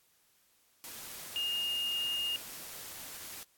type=tone in noise; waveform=sine; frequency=2836 Hz; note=F7; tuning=26 cents sharp; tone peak=-31 dBFS; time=1.36-2.36 s; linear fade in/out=0 ms; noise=white; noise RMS=-45 dBFS; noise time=0.84-3.43 s; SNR=+11 dB; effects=white hiss -69 dBFS RMS until 3.57 s + AAC 64 kbps